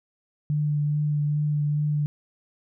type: tone with vibrato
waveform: sine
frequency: 148.4 Hz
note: D3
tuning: 18 cents sharp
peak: -21 dBFS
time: 0.5-2.06 s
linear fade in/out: 0 ms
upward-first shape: triangle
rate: 2.4 Hz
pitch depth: 18 cents each way
effects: none